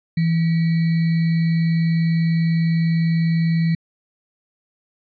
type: tone with sample-and-hold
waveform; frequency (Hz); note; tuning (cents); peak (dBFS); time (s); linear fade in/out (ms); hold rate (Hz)
sine; 164.81; E3; 0; -15; 0.17-3.75; 5; 2100
effects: resampled to 11025 Hz